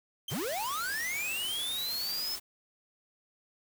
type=tone with exponential decay; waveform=40% pulse; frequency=3136 Hz; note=G7; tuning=in tune; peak=-33 dBFS; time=0.28-0.43 s; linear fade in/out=5 ms; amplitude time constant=31 ms
type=noise; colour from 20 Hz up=white; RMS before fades=-41 dBFS; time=0.29-2.4 s; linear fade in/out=20 ms
type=linear sweep; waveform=square; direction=up; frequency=92.4 to 5290 Hz; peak=-33 dBFS; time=0.31-2.36 s; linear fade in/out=10 ms
effects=none